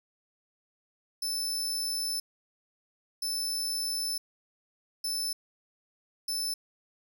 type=tone bursts at uneven times; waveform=sawtooth; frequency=5274 Hz; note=E8; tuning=in tune; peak=-27 dBFS; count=4; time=1.22-2.2 / 3.22-4.18 / 5.04-5.33 / 6.28-6.54 s; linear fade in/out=5 ms; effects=none